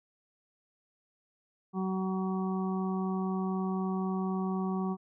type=harmonic tone; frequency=188.5 Hz; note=F#3; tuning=32 cents sharp; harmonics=1 / 2 / 4 / 5 / 6; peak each=-30 / -37 / -41 / -45 / -42 dBFS; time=1.73-4.97 s; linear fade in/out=50 ms; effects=none